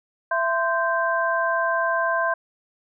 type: tone cluster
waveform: sine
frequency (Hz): 667 / 1037 / 1567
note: E5 / C6 / G6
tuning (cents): +20 / -16 / -1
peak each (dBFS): -24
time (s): 0.31-2.34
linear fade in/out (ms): 5
effects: none